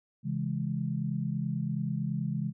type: chord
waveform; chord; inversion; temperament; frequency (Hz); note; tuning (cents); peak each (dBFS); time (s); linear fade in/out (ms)
sine; C# minor; none; equal with one note detuned; 135.66 / 164.81 / 207.7; C#3 / E3 / G#3; -37 / 0 / 0; -33 / -33 / -34; 0.23-2.53; 50
effects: none